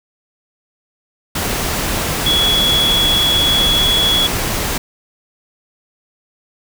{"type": "tone in noise", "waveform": "sine", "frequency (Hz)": 3366, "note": "G#7", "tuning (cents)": 23, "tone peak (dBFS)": -12, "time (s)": [2.26, 4.27], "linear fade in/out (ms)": 5, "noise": "pink", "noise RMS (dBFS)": -19, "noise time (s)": [1.35, 4.78], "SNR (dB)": 4, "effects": []}